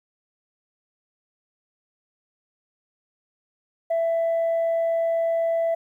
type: tone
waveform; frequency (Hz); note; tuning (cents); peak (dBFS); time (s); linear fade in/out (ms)
sine; 664; E5; +12; -18; 3.9-5.75; 10
effects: tanh soft clip ceiling -18 dBFS + 10-bit